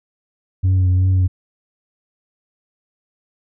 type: tone with vibrato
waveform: sine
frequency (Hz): 92.5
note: F#2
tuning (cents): 0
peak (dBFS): -9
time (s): 0.63-1.28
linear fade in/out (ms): 20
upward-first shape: triangle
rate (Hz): 2.7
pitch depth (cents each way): 32
effects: tanh soft clip ceiling -11 dBFS